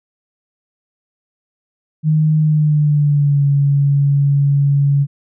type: tone with pitch glide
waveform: sine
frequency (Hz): 154.9 to 141.23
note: D#3 to C#3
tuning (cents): -7 to +33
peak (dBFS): -10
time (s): 2.03-5.07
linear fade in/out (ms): 50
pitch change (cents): -160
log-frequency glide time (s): 2.39-3.45
effects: none